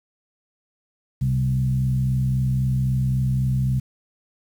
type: tone with frequency modulation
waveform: sine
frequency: 130.1 Hz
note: C3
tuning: 9 cents flat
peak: -18 dBFS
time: 1.21-3.8 s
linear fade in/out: 10 ms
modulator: 63.8 Hz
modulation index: 0.63
effects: 8-bit